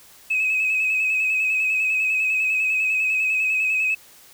sine tone with vibrato, 2556 Hz, D#7, 46 cents sharp, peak -17 dBFS, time 0.3-3.95 s, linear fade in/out 10 ms, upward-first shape square, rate 10 Hz, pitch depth 28 cents each way, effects tanh soft clip ceiling -15 dBFS + white hiss -49 dBFS RMS until 4.33 s

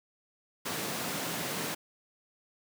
pink high-pass noise, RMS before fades -35 dBFS, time 0.65-1.75 s, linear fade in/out 10 ms, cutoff 140 Hz, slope 24 dB/octave, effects none

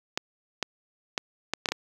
clicks, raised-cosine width 0.2 ms, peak -9 dBFS, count 7, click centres 0.175 / 0.627 / 1.178 / 1.536 / 1.658 / 1.688 / 1.72 s, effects high-pass 150 Hz 12 dB/octave + 7-bit

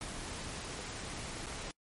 pink noise with dropouts, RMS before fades -42 dBFS, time 0.01-1.71 s, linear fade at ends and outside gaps 0 ms, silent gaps 1.46-1.467 s, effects noise-tail reverb RT60 0.1 s tail -25 dB re dry + MP3 48 kbps

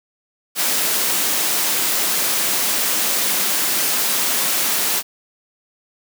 white high-pass noise, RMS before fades -19 dBFS, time 0.55-5.03 s, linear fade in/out 50 ms, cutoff 170 Hz, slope 24 dB/octave, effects none

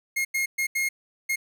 45% pulse tone bursts at uneven times, 2145 Hz, C7, 42 cents sharp, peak -23 dBFS, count 5, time 0.16-0.25 / 0.34-0.46 / 0.58-0.67 / 0.75-0.89 / 1.29-1.36 s, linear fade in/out 10 ms, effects none

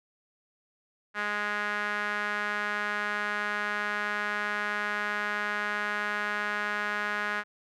sawtooth tone with band-pass filter, 207.7 Hz, G#3, in tune, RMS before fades -31 dBFS, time 1.14-7.44 s, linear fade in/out 50 ms, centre 1600 Hz, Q 3.1, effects none

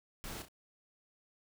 pink noise with echo, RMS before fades -44 dBFS, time 0.24-0.42 s, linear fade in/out 0 ms, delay 32 ms, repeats 2, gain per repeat -8 dB, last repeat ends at 0.484 s, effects none

